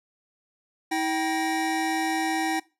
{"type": "tone cluster", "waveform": "square", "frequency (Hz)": [321.8, 776, 1874], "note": ["E4", "G5", "A#6"], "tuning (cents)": [-42, -18, 9], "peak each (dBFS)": [-28, -28, -34], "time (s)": [0.91, 2.6], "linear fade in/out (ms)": 10, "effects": ["noise-tail reverb RT60 0.3 s tail -22 dB re dry", "low-pass 11000 Hz 12 dB/octave"]}